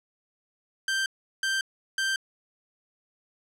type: tone bursts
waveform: sawtooth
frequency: 1568 Hz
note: G6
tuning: in tune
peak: -21 dBFS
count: 3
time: 0.88-2.16 s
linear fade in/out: 2 ms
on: 180 ms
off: 370 ms
effects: low-pass 9000 Hz 12 dB/octave